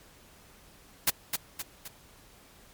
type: noise with echo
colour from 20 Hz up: white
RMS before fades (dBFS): -23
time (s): 1.07-1.1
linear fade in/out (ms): 5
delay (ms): 260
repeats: 3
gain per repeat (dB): -6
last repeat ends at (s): 1.88
effects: pink hiss -56 dBFS RMS until 2.73 s + MP3 96 kbps